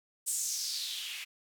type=noise with band-pass filter sweep; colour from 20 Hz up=blue; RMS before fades=-36 dBFS; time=0.26-1.25 s; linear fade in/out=20 ms; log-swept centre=8600 to 2300 Hz; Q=3.5; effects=none